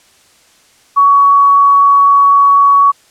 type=tone; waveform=sine; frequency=1124 Hz; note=C#6; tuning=24 cents sharp; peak=-4 dBFS; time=0.96-2.92 s; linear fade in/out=20 ms; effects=white hiss -48 dBFS RMS until 3.1 s + low-pass 9000 Hz 12 dB/octave